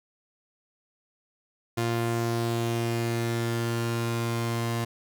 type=tone pair together; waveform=sawtooth; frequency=116.54 / 349.5 Hz; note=A#2 / F4; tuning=0 / +1 cents; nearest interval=octave + perfect fifth; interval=1901 cents; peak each=-23 / -28 dBFS; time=1.77-4.85 s; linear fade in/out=10 ms; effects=none